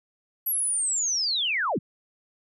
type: linear sweep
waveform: sine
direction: down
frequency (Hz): 11790 to 95.6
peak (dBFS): -23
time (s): 0.46-1.79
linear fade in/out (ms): 10
effects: none